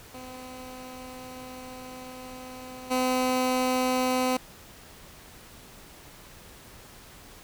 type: tone with level steps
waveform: 15% pulse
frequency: 255.2 Hz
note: C4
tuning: 43 cents flat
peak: -34 / -17 dBFS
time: 0.14-4.37 s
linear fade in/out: 5 ms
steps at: 2.9 s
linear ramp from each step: 20 ms
effects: pink hiss -49 dBFS RMS until 7.43 s